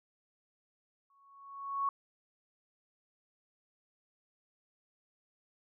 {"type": "tone with exponential growth", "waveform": "sine", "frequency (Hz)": 1108.7, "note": "C#6", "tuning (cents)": 0, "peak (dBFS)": -27, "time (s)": [1.1, 1.89], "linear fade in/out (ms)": 2, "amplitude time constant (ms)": 170, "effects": []}